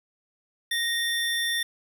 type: tone pair together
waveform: square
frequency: 1862 / 3550 Hz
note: A#6 / A7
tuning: -2 / +15 cents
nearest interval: major seventh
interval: 1117 cents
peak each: -28 dBFS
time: 0.71-1.63 s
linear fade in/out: 5 ms
effects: none